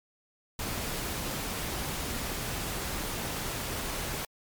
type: noise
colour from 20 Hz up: pink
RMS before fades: -34 dBFS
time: 0.59-4.25 s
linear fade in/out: 2 ms
effects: MP3 96 kbps